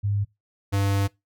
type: tone pair in turn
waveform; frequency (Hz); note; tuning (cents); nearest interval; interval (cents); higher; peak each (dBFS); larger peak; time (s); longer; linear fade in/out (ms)
sine / square; 101.7 / 99.26; G#2 / G2; -36 / +22; unison; 42; first; -21; neither; 0.03-0.25 / 0.72-1.08; second; 20
effects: noise-tail reverb RT60 0.2 s tail -22 dB re dry